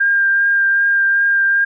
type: tone with vibrato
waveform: sine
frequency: 1600 Hz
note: G6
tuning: 35 cents sharp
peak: -11 dBFS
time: 0-1.65 s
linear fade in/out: 10 ms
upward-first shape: triangle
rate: 2.6 Hz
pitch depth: 15 cents each way
effects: none